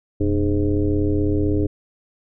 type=tone with frequency modulation; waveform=sine; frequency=196 Hz; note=G3; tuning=in tune; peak=-16 dBFS; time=0.2-1.67 s; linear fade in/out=10 ms; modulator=107 Hz; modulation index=2.2; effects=none

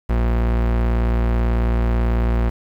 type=tone; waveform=40% pulse; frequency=58.27 Hz; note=A#1; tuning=in tune; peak=-15 dBFS; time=0.09-2.5 s; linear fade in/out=10 ms; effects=low-pass 2000 Hz 12 dB/octave + 7-bit

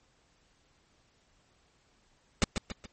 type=noise with echo; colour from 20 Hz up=pink; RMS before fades=-23 dBFS; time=2.42-2.44 s; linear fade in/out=0 ms; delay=140 ms; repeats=3; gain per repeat=-7 dB; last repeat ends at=2.86 s; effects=pink hiss -68 dBFS RMS until 2.92 s + MP3 32 kbps

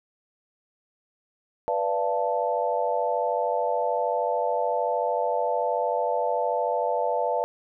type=chord; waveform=sine; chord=B half-diminished seventh; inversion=none; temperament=equal with one note detuned; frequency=493.9 / 587.3 / 686.1 / 880 Hz; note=B4 / D5 / F5 / A5; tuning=0 / 0 / -31 / 0 cents; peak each=-28 dBFS; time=1.68-7.44 s; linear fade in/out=0 ms; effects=none

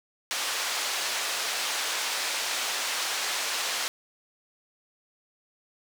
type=band-pass noise; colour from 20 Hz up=white; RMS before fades=-30 dBFS; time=0.31-3.88 s; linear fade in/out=0 ms; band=590 to 5800 Hz; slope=12 dB/octave; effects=none

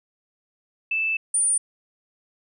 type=tone pair in turn; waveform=sine; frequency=2637 / 9295 Hz; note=E7 / D9; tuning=0 / -19 cents; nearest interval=octave + minor seventh; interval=2181 cents; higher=second; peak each=-21 / -18 dBFS; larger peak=second; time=0.91-1.17 / 1.34-1.58 s; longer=first; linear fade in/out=5 ms; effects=none

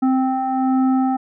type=tone with frequency modulation; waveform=sine; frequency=261.6 Hz; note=C4; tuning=in tune; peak=-15 dBFS; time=0.02-1.17 s; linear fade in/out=10 ms; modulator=522 Hz; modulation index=1.1; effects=none

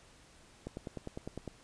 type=click train; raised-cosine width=2 ms; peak=-26 dBFS; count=9; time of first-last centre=0.67-1.477 s; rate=9.91 Hz; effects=pink hiss -60 dBFS RMS until 1.63 s + resampled to 22050 Hz

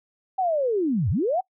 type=linear two-way sweep; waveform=sine; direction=down then up; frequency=779 to 78 to 779 Hz; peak=-20 dBFS; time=0.38-1.41 s; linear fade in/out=10 ms; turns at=1.1 s; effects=noise-tail reverb RT60 0.1 s tail -24 dB re dry

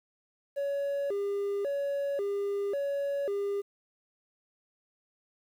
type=tone with vibrato; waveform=triangle; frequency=475.6 Hz; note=A#4; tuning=35 cents sharp; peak=-26 dBFS; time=0.56-3.62 s; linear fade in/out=20 ms; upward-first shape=square; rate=0.92 Hz; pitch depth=290 cents each way; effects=tanh soft clip ceiling -22 dBFS + 10-bit

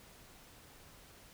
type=silence; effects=pink hiss -58 dBFS RMS until 1.33 s

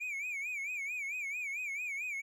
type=tone with vibrato; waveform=triangle; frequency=2337 Hz; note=D7; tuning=9 cents flat; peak=-34 dBFS; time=0-2.22 s; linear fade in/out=20 ms; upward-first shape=sine; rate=4.5 Hz; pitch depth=130 cents each way; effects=none

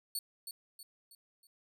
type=tone with echo; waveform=15% pulse; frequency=4435 Hz; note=C#8; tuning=in tune; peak=-28 dBFS; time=0.15-0.19 s; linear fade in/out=2 ms; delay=320 ms; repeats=4; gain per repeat=-7 dB; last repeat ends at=1.47 s; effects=none

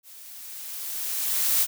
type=noise with level ramp; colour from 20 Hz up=blue; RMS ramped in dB=-47 to -20 dBFS; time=0.03-1.67 s; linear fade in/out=50 ms; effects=none

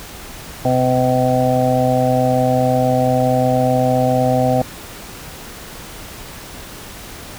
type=harmonic tone; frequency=127.4 Hz; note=C3; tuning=46 cents flat; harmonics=1 / 2 / 4 / 5 / 6; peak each=-19 / -19 / -19 / -19 / -19 dBFS; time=0.65-4.62 s; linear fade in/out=2 ms; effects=pink hiss -34 dBFS RMS until 7.38 s

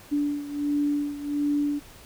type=beating tone pair; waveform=sine; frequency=290.1 / 291.5 Hz; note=D4 / D4; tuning=-21 / -13 cents; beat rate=1.4 Hz; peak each=-25 / -29 dBFS; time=0.11-1.8 s; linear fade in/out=20 ms; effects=pink hiss -49 dBFS RMS until 2.05 s

